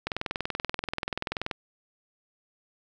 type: click train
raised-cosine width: 0.3 ms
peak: -13 dBFS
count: 31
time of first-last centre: 0.07-1.512 s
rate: 20.8 Hz
effects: none